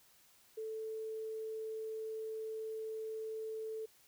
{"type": "tone", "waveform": "sine", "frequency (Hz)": 440, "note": "A4", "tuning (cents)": 0, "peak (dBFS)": -39, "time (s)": [0.57, 3.86], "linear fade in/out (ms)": 10, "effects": ["white hiss -66 dBFS RMS until 4.07 s"]}